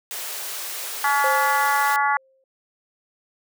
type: high-pass noise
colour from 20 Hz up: white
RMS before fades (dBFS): -31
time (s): 0.11-1.96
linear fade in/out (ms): 0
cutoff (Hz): 390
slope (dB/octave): 24
type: harmonic tone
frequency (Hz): 283.7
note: C#4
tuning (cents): +40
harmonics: 3 / 4 / 5 / 6 / 7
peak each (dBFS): -21 / -23 / -25 / -27 / -28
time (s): 1.04-2.17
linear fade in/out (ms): 2
type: tone with exponential decay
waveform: sine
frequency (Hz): 530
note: C5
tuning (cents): +22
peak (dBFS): -22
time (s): 1.24-2.44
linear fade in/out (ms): 2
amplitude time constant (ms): 260
effects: none